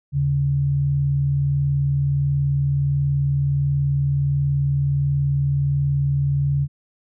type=tone pair together; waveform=sine; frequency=78.57 / 140 Hz; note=D#2 / C#3; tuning=+17 / +18 cents; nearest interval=minor seventh; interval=1001 cents; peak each=-28 / -17 dBFS; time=0.12-6.68 s; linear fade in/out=50 ms; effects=none